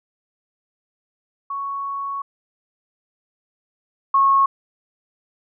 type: tone pair in turn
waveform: sine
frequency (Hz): 1111 / 1094.4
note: C#6 / C#6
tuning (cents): +4 / -23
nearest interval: unison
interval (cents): 27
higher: first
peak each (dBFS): -24 / -12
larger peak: second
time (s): 1.5-2.22 / 4.14-4.46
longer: first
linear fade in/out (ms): 5
effects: none